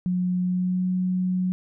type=tone with pitch glide; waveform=sine; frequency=180.9 to 183.43 Hz; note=F#3 to F#3; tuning=-39 to -15 cents; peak=-21 dBFS; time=0.06-1.52 s; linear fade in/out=0 ms; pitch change=+24 cents; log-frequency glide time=0.42-0.86 s; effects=none